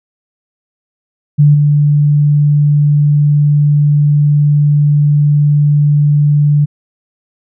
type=tone with level steps; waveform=sine; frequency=146.83 Hz; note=D3; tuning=in tune; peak=-3 / -6 dBFS; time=1.38-6.66 s; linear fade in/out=20 ms; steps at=1.54 s; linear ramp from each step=10 ms; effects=none